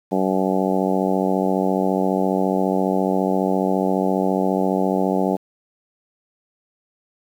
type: harmonic tone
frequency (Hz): 94.6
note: F#2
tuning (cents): +39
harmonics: 2 / 3 / 4 / 5 / 6 / 7 / 8 / 9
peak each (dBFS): -22 / -24 / -25 / -26 / -27 / -27 / -28 / -29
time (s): 0.11-5.37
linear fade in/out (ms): 20
effects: 8-bit